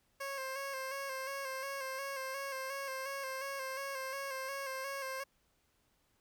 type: tone with vibrato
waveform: 15% pulse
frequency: 539 Hz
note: C#5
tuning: 49 cents flat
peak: -32 dBFS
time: 0.2-5.24 s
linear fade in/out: 10 ms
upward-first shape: square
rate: 2.8 Hz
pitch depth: 36 cents each way
effects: pink hiss -75 dBFS RMS until 6.2 s